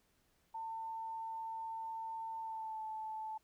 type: tone with pitch glide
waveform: sine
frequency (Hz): 898 to 873.9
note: A5 to A5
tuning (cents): +35 to -12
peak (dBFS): -40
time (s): 0.54-3.38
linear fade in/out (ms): 10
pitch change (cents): -47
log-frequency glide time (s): 2.39-2.81
effects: pink hiss -75 dBFS RMS until 3.43 s